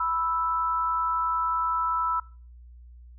sine tone pair together, 987.8 / 1318.6 Hz, B5 / E6, 0 / 0 cents, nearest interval perfect fourth, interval 500 cents, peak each -28 / -25 dBFS, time 0-2.2 s, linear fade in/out 5 ms, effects noise-tail reverb RT60 0.4 s tail -23 dB re dry + added 60 Hz sine -45 dBFS peak until 3.18 s

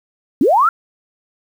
sine linear sweep, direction up, 222.2 to 1406 Hz, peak -9 dBFS, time 0.41-0.69 s, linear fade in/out 2 ms, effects 7-bit

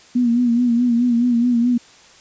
sine tone with vibrato, 240 Hz, B3, 49 cents flat, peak -13 dBFS, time 0.15-1.78 s, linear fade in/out 10 ms, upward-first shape sine, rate 4.7 Hz, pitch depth 58 cents each way, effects white hiss -47 dBFS RMS until 2.2 s + resampled to 16000 Hz

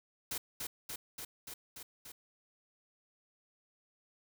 white noise with echo, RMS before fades -38 dBFS, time 0.31-0.38 s, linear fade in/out 5 ms, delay 290 ms, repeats 6, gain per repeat -2 dB, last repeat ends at 2.12 s, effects none

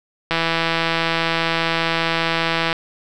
click train, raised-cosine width 0.3 ms, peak -3 dBFS, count 400, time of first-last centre 0.31-2.728 s, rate 165 Hz, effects none

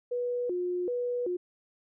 sine tone with vibrato, 418 Hz, G#4, 11 cents sharp, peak -28 dBFS, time 0.11-1.37 s, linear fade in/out 10 ms, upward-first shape square, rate 1.3 Hz, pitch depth 270 cents each way, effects none

